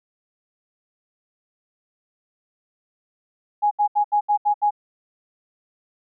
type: tone bursts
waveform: sine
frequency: 830.6 Hz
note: G#5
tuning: in tune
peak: -15 dBFS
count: 7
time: 3.62-4.708 s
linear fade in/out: 20 ms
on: 92 ms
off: 74 ms
effects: none